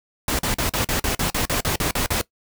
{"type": "noise bursts", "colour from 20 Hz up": "pink", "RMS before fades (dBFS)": -22, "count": 13, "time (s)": [0.28, 2.214], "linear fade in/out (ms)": 2, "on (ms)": 110, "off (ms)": 42, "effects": ["noise-tail reverb RT60 0.1 s tail -19 dB re dry"]}